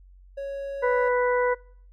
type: tone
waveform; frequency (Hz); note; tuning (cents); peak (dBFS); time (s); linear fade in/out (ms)
triangle; 554.4; C#5; 0; -28; 0.37-1.09; 10
type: harmonic tone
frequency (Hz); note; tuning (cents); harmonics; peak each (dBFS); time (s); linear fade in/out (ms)
493.9; B4; 0; 1 / 2 / 3 / 4; -21 / -27 / -31 / -33; 0.82-1.55; 20
effects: noise-tail reverb RT60 0.6 s tail -25 dB re dry + added 46 Hz sine -48 dBFS peak until 1.92 s